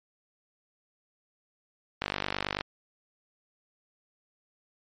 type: click train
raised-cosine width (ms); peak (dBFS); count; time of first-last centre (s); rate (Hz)
0.3; -12; 30; 2.02-2.609; 49.2
effects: MP3 48 kbps